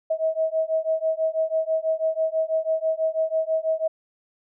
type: beating tone pair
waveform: sine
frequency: 637 / 643.1 Hz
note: D#5 / E5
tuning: +41 / -43 cents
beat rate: 6.1 Hz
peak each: -24 dBFS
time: 0.1-3.88 s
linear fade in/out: 10 ms
effects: none